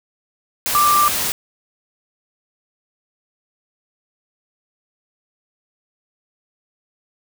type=tone in noise; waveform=sine; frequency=1181 Hz; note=D6; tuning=9 cents sharp; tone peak=-12 dBFS; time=0.75-1.08 s; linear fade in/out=0 ms; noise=white; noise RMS=-21 dBFS; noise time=0.66-1.32 s; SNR=+6 dB; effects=none